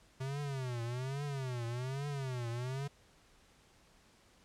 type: tone with vibrato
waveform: square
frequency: 130 Hz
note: C3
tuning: 11 cents flat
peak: -37 dBFS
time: 0.2-2.88 s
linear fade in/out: 10 ms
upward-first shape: triangle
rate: 1.2 Hz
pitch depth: 210 cents each way
effects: pink hiss -65 dBFS RMS until 4.44 s + low-pass 9000 Hz 12 dB/octave